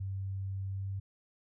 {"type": "tone with pitch glide", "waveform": "sine", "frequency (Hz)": [96.7, 97.43], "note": ["G2", "G2"], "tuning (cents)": [-23, -10], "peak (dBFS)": -34, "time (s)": [0, 1], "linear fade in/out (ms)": 10, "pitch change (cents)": 13, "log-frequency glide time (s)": [0.69, 0.88], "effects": []}